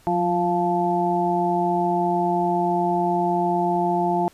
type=harmonic tone with a mistuned harmonic; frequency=174.61 Hz; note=F3; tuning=in tune; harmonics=1 / 2 / 4 / 5; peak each=-26 / -24 / -23 / -24 dBFS; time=0.07-4.28 s; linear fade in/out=0 ms; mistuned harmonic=1; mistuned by=+39 cents; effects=pink hiss -54 dBFS RMS until 4.33 s + resampled to 32000 Hz